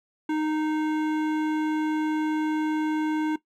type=tone with hard clipping; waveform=triangle; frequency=309.2 Hz; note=D#4; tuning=11 cents flat; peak=-25 dBFS; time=0.29-3.36 s; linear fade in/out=5 ms; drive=18 dB; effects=noise-tail reverb RT60 0.1 s tail -17 dB re dry